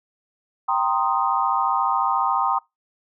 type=chord; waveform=sine; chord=C minor seventh; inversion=second; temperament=equal; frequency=784 / 932.3 / 1046.5 / 1244.5 Hz; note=G5 / Bb5 / C6 / Eb6; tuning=0 / 0 / 0 / 0 cents; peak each=-24 dBFS; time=0.68-2.59 s; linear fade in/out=10 ms; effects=noise-tail reverb RT60 0.2 s tail -24 dB re dry